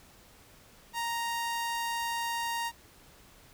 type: tone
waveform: sawtooth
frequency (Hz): 932.3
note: A#5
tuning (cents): 0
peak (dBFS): -27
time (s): 0.93-2.72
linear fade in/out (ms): 50
effects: pink hiss -57 dBFS RMS until 3.53 s